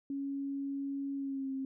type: tone with pitch glide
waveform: sine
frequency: 277.2 to 267.4 Hz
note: C#4 to C4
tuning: 0 to +38 cents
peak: -34 dBFS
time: 0.1-1.65 s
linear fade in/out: 2 ms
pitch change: -62 cents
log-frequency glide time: 1.15-1.52 s
effects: none